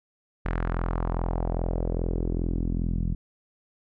sawtooth tone with low-pass filter sweep, 42.46 Hz, F1, 48 cents flat, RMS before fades -27 dBFS, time 0.45-3.15 s, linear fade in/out 10 ms, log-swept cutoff 1800 to 180 Hz, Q 2, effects none

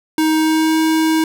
square tone with pitch glide, 314.4 to 318.4 Hz, D#4 to D#4, +18 to +40 cents, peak -13 dBFS, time 0.18-1.24 s, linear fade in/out 2 ms, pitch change +22 cents, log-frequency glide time 0.35-0.79 s, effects none

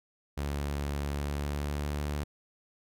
sawtooth tone with pitch glide, 71.6 to 73.32 Hz, D2 to D2, -43 to -2 cents, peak -27 dBFS, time 0.37-2.24 s, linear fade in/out 10 ms, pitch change +41 cents, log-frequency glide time 1.08-2 s, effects none

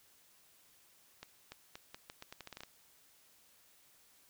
accelerating click train, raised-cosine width 0.2 ms, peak -29 dBFS, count 13, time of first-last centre 1.23-2.635 s, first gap 290 ms, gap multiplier 0.81, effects white hiss -66 dBFS RMS until 4.29 s

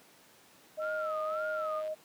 sine tone, 622.3 Hz, D#5, in tune, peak -33 dBFS, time 0.77-1.95 s, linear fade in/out 20 ms
sine tone with vibrato, 1318.5 Hz, E6, in tune, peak -35 dBFS, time 0.79-1.83 s, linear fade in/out 50 ms, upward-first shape sine, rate 1.8 Hz, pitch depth 130 cents each way
click train, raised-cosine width 0.3 ms, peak -37 dBFS, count 111, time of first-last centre 0.82-1.878 s, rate 104 Hz
effects pink hiss -59 dBFS RMS until 2.04 s + high-pass 200 Hz 12 dB/octave

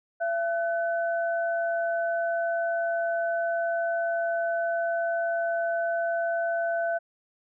sine tone pair together, 675.2 / 1507 Hz, E5 / F#6, +41 / +31 cents, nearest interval octave + major second, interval 1390 cents, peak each -25 / -32 dBFS, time 0.2-6.99 s, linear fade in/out 20 ms, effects none

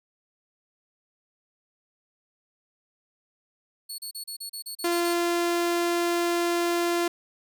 20% pulse tone bursts, 4400 Hz, C#8, 14 cents flat, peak -28 dBFS, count 10, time 3.89-5.136 s, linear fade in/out 10 ms, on 94 ms, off 34 ms
sawtooth tone, 344.7 Hz, F4, 23 cents flat, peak -19 dBFS, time 4.84-7.08 s, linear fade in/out 5 ms
effects none

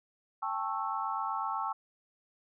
sine chord, A dominant seventh, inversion third, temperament just, 792 / 880 / 1100 / 1320 Hz, G5 / A5 / C#6 / E6, +18 / 0 / -14 / +2 cents, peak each -38 / -36 / -36 / -37 dBFS, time 0.42-1.73 s, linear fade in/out 10 ms, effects none

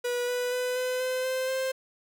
45% pulse tone with pitch steps, 487.7 / 493.7 / 499.7 / 505.8 / 511.9 / 518.2 / 524.5 Hz, B4 / B4 / B4 / B4 / C5 / C5 / C5, -22 / -1 / +20 / +41 / -38 / -17 / +4 cents, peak -27 dBFS, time 0.04-1.72 s, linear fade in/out 10 ms, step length 240 ms, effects none

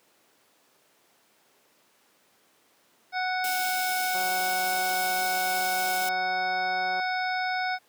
harmonic tone, 740 Hz, F#5, in tune, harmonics 1 / 2 / 3 / 5 / 6 / 7, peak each -28 / -31 / -34 / -42 / -48 / -39 dBFS, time 3.12-7.79 s, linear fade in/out 50 ms
white band-stop noise, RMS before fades -34 dBFS, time 3.44-6.09 s, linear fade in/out 2 ms, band 480 to 2400 Hz, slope 48 dB/octave
click train, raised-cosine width 1 ms, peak -26 dBFS, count 528, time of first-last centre 4.15-6.999 s, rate 185 Hz
effects pink hiss -63 dBFS RMS until 7.88 s + high-pass 300 Hz 12 dB/octave

